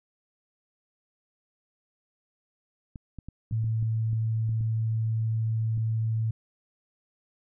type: clicks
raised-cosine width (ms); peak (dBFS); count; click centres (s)
5; -27; 10; 2.958 / 3.187 / 3.286 / 3.512 / 3.642 / 3.827 / 4.131 / 4.492 / 4.609 / 5.777
type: tone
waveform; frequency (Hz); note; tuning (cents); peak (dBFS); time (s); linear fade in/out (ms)
sine; 111.6; A2; +25; -24; 3.52-6.31; 5
effects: none